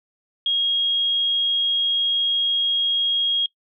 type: tone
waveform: sine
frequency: 3273 Hz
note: G#7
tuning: 26 cents flat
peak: -18 dBFS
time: 0.46-3.46 s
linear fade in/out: 2 ms
effects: noise-tail reverb RT60 0.1 s tail -22 dB re dry